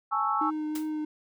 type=chord; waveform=sine; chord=A major seventh; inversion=third; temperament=equal; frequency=830.6 / 880 / 1108.7 / 1318.5 Hz; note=G#5 / A5 / C#6 / E6; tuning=0 / 0 / 0 / 0 cents; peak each=-31 / -32 / -30 / -28 dBFS; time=0.11-0.51 s; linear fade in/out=20 ms
type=tone with vibrato; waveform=triangle; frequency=307.7 Hz; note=D#4; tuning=19 cents flat; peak=-27 dBFS; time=0.41-1.05 s; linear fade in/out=5 ms; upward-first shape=triangle; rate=2.9 Hz; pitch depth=18 cents each way
type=noise with exponential decay; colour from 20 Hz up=white; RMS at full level=-36 dBFS; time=0.75-0.92 s; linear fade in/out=5 ms; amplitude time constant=35 ms
effects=none